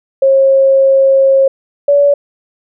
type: tone pair in turn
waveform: sine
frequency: 540 / 571.1 Hz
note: C#5 / D5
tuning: -45 / -49 cents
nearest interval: minor second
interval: 96 cents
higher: second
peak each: -5 dBFS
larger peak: neither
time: 0.22-1.48 / 1.88-2.14 s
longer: first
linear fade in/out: 5 ms
effects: none